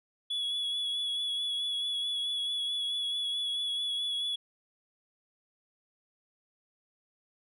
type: tone with vibrato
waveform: sine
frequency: 3385 Hz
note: G#7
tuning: 32 cents sharp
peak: -27 dBFS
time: 0.3-4.36 s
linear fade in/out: 10 ms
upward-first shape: sine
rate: 4.6 Hz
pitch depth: 23 cents each way
effects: tanh soft clip ceiling -29 dBFS

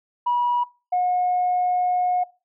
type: tone pair in turn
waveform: sine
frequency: 969 / 723.2 Hz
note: B5 / F#5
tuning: -33 / -40 cents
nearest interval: perfect fourth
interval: 507 cents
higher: first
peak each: -17 dBFS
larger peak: neither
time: 0.26-0.64 / 0.92-2.24 s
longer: second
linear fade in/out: 10 ms
effects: noise-tail reverb RT60 0.3 s tail -21 dB re dry + tanh soft clip ceiling -14 dBFS

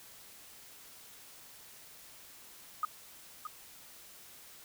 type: tone with echo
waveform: sine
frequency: 1244.5 Hz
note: D#6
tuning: in tune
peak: -28 dBFS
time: 2.83-2.85 s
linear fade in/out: 2 ms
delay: 620 ms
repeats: 1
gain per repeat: -9 dB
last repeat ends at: 3.47 s
effects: white hiss -54 dBFS RMS until 4.64 s

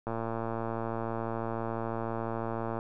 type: click train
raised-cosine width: 1 ms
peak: -20 dBFS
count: 311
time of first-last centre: 0.07-2.789 s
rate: 114 Hz
effects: none

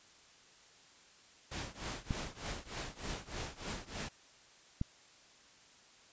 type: noise with tremolo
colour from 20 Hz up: pink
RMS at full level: -39 dBFS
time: 1.51-4.09 s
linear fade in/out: 10 ms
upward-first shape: triangle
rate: 3.3 Hz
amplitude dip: 95%
type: clicks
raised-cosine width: 5 ms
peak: -21 dBFS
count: 2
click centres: 2.108 / 4.814 s
effects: white hiss -61 dBFS RMS until 6.12 s + resampled to 16000 Hz

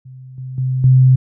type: tone with level steps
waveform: sine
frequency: 129.5 Hz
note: C3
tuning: 17 cents flat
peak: -33 / -25 / -15 / -6 dBFS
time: 0.05-1.16 s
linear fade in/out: 10 ms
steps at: 0.38 / 0.58 / 0.84 s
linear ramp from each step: 2 ms
effects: none

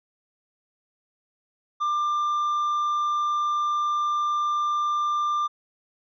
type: tone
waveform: triangle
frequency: 1191 Hz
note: D6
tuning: 24 cents sharp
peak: -20 dBFS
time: 1.8-5.48 s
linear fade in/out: 20 ms
effects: resampled to 16000 Hz

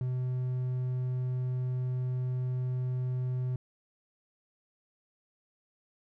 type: tone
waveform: triangle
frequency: 126.8 Hz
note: B2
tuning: 46 cents sharp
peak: -27 dBFS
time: 0.01-3.56 s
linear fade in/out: 2 ms
effects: none

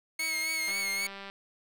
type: tone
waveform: 5% pulse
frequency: 321.1 Hz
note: E4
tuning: 45 cents flat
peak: -31 dBFS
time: 0.19-0.72 s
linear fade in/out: 5 ms
type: tone with vibrato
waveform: sawtooth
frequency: 2179 Hz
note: C#7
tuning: 30 cents flat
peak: -26 dBFS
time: 0.19-1.07 s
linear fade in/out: 5 ms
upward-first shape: sine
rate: 3.8 Hz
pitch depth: 44 cents each way
type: click train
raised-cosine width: 0.3 ms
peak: -27 dBFS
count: 123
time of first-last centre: 0.68-1.299 s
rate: 197 Hz
effects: none

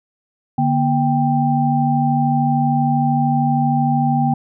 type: tone cluster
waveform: sine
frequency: 146.7 / 239.7 / 787 Hz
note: D3 / A#3 / G5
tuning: -2 / +48 / +7 cents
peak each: -18 dBFS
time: 0.58-4.34 s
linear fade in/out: 5 ms
effects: none

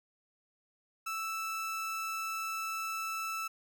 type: tone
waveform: 30% pulse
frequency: 1318.5 Hz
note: E6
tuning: in tune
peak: -32 dBFS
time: 1.06-3.48 s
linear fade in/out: 10 ms
effects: none

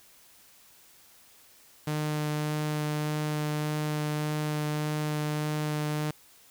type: tone with vibrato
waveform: sawtooth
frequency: 151.2 Hz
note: D#3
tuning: 49 cents flat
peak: -24 dBFS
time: 1.87-6.11 s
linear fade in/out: 5 ms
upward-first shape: sine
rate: 1.7 Hz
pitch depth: 8 cents each way
effects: white hiss -57 dBFS RMS until 6.5 s

